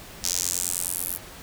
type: tone with high-pass filter sweep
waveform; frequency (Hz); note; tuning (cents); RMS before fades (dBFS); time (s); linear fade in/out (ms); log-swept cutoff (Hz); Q
square; 44.57; F1; +36; -28; 0.23-1.18; 20; 5700 to 12000; 2.4
effects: pink hiss -43 dBFS RMS until 1.42 s